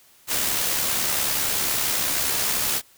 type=noise with amplitude modulation; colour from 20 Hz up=white; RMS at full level=-22 dBFS; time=0.27-2.82 s; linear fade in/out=50 ms; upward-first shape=sine; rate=70.2 Hz; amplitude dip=35%; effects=white hiss -55 dBFS RMS until 2.97 s